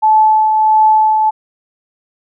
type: tone with tremolo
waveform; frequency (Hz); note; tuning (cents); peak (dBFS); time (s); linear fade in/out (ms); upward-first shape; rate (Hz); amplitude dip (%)
sine; 867; A5; -26; -5; 0.02-1.31; 20; triangle; 1.5; 40
effects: none